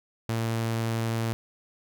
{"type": "tone", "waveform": "sawtooth", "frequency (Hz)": 113.9, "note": "A#2", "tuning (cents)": -40, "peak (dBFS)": -22, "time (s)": [0.29, 1.33], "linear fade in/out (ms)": 0, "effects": []}